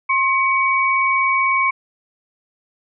sine tone pair together, 1067 / 2259 Hz, C6 / C#7, +34 / +32 cents, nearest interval octave + minor second, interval 1298 cents, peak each -17 dBFS, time 0.09-1.71 s, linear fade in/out 10 ms, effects none

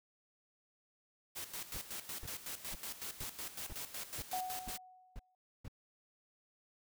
white noise with tremolo, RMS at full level -43 dBFS, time 1.35-4.78 s, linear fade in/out 20 ms, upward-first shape square, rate 5.4 Hz, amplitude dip 70%
brown noise bursts, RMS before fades -45 dBFS, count 9, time 1.74-5.682 s, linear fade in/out 5 ms, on 38 ms, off 450 ms
sine tone with exponential decay, 740 Hz, F#5, in tune, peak -34 dBFS, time 4.33-5.35 s, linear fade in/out 2 ms, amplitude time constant 220 ms
effects none

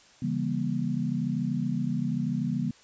sine chord, C# diminished seventh, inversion none, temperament just, 138.59 / 166.31 / 199.57 / 239.5 Hz, C#3 / E3 / G3 / Bb3, 0 / +16 / +31 / +47 cents, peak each -32 / -32 / -32 / -30 dBFS, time 0.22-2.71 s, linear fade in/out 5 ms, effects white hiss -56 dBFS RMS until 2.83 s + resampled to 16000 Hz

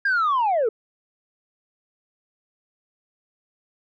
sine linear sweep, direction down, 1639 to 415.3 Hz, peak -16 dBFS, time 0.05-0.69 s, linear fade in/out 5 ms, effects tanh soft clip ceiling -16 dBFS

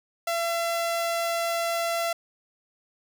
sawtooth tone, 676 Hz, E5, 43 cents sharp, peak -21 dBFS, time 0.27-2.13 s, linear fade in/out 5 ms, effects none

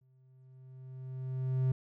triangle tone with exponential growth, 130 Hz, C3, 11 cents flat, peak -23 dBFS, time 0.01-1.72 s, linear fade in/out 5 ms, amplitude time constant 370 ms, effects none

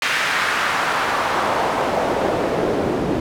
pink noise with band-pass filter sweep, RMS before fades -20 dBFS, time 0.02-3.2 s, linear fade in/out 2 ms, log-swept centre 2100 to 330 Hz, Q 1.4, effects none

